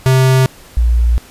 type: tone pair in turn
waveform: square / sine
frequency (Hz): 130.81 / 58.79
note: C3 / A#1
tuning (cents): 0 / +15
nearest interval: octave + major second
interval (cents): 1385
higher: first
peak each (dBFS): -8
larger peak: neither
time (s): 0.06-0.46 / 0.77-1.18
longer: second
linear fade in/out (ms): 0
effects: pink hiss -40 dBFS RMS until 1.3 s + resampled to 32000 Hz